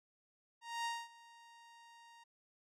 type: tone with ADSR envelope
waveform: sawtooth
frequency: 932.3 Hz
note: A#5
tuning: in tune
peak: -32 dBFS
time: 0.61-2.24 s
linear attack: 240 ms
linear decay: 230 ms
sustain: -22 dB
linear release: 10 ms
effects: low-pass 8000 Hz 12 dB/octave